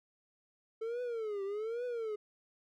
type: tone with vibrato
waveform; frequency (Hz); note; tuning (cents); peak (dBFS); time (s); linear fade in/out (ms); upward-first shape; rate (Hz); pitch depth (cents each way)
triangle; 440; A4; 0; -33; 0.81-2.16; 10; triangle; 1.2; 220
effects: none